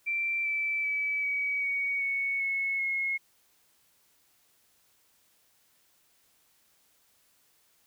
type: tone with pitch steps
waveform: sine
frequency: 2349 / 2322 / 2295 / 2269 / 2243 / 2217 / 2192 / 2167 Hz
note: D7 / D7 / D7 / C#7 / C#7 / C#7 / C#7 / C#7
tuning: 0 / -20 / -40 / +40 / +20 / 0 / -20 / -40 cents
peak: -27 dBFS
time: 0.06-3.18 s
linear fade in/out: 20 ms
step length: 390 ms
effects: white hiss -67 dBFS RMS until 7.86 s